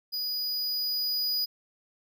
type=tone with level ramp; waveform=square; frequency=4930 Hz; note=D#8; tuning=17 cents flat; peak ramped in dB=-30 to -26 dBFS; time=0.12-1.46 s; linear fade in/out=20 ms; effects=none